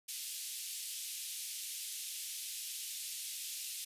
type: band-pass noise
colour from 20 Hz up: white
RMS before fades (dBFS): -43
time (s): 0.08-3.85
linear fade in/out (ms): 10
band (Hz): 2700 to 13000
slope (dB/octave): 24
effects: resampled to 32000 Hz